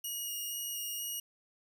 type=tone with vibrato; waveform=5% pulse; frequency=2875 Hz; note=F7; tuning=50 cents sharp; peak=-28 dBFS; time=0.04-1.2 s; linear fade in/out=5 ms; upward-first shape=square; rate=2.1 Hz; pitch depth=9 cents each way; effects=none